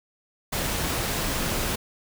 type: noise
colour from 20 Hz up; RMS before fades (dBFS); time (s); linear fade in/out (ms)
pink; -27; 0.52-1.76; 10
effects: none